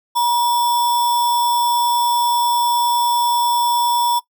sine tone with sample-and-hold, 959 Hz, A#5, 49 cents sharp, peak -13 dBFS, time 0.15-4.2 s, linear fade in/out 20 ms, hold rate 4410 Hz, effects noise-tail reverb RT60 0.1 s tail -19 dB re dry

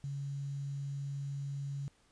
sine tone with quantisation, 140 Hz, C#3, 18 cents sharp, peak -36 dBFS, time 0.04-1.88 s, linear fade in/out 0 ms, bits 10, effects pink hiss -69 dBFS RMS until 2.11 s + resampled to 22050 Hz

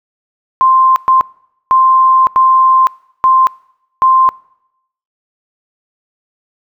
sine tone bursts at uneven times, 1046.5 Hz, C6, in tune, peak -5 dBFS, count 6, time 0.61-0.96 / 1.08-1.21 / 1.71-2.27 / 2.36-2.87 / 3.24-3.47 / 4.02-4.29 s, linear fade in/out 0 ms, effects noise-tail reverb RT60 0.8 s tail -24 dB re dry

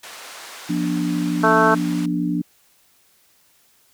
pink band-pass noise, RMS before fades -38 dBFS, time 0.03-2.06 s, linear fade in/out 5 ms, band 790 to 9600 Hz, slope 12 dB/octave
sine chord, B diminished, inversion second, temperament equal with one note detuned, 174.61 / 241.4 / 293.7 Hz, F3 / B3 / D4, 0 / -39 / 0 cents, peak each -23 / -26 / -22 dBFS, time 0.69-2.42 s, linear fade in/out 10 ms
harmonic tone, 220 Hz, A3, in tune, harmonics 2 / 3 / 4 / 5 / 6 / 7, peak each -20 / -20 / -20 / -20 / -20 / -20 dBFS, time 1.43-1.75 s, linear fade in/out 10 ms
effects white hiss -58 dBFS RMS until 3.93 s

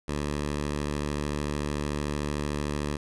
10% pulse tone, 73.42 Hz, D2, in tune, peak -20 dBFS, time 0.08-2.97 s, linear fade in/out 5 ms, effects resampled to 24000 Hz + 10-bit

